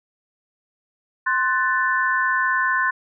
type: chord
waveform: sine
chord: F# diminished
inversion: second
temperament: equal with one note detuned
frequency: 1046.5 / 1495.4 / 1760 Hz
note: C6 / F#6 / A6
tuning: 0 / +18 / 0 cents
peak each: -22 dBFS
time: 1.26-2.91 s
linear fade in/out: 10 ms
effects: none